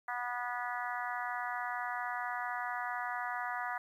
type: harmonic tone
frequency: 244.4 Hz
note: B3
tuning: 18 cents flat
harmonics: 3 / 4 / 5 / 6 / 7 / 8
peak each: -40 / -41 / -42 / -43 / -43 / -44 dBFS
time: 0.08-3.78 s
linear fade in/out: 5 ms
effects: 11-bit